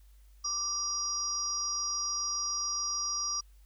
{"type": "tone cluster", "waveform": "sine", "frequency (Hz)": [1173, 4855, 5700], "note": ["D6", "D#8", "F8"], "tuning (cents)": [-2, -43, 34], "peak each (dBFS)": [-39, -36, -32], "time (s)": [0.44, 3.41], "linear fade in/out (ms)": 10, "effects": ["added 50 Hz sine -54 dBFS peak until 3.65 s", "white hiss -70 dBFS RMS until 3.65 s"]}